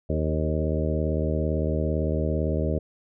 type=harmonic tone with a mistuned harmonic; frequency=77.78 Hz; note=D#2; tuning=in tune; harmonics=1 / 2 / 3 / 4 / 5 / 6 / 7 / 8; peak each=-26 / -29 / -32 / -33 / -33 / -34 / -33 / -34 dBFS; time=0.09-2.79 s; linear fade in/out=10 ms; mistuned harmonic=6; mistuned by=-24 cents; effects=none